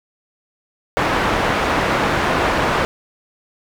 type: low-pass noise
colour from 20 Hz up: white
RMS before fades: -18 dBFS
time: 0.97-2.85 s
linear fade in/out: 0 ms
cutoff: 1400 Hz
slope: 12 dB/octave
effects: none